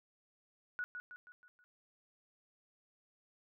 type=tone with echo; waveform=sine; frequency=1465 Hz; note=F#6; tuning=18 cents flat; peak=-36 dBFS; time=0.79-0.84 s; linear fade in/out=0 ms; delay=160 ms; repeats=5; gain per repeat=-6 dB; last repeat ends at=1.64 s; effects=none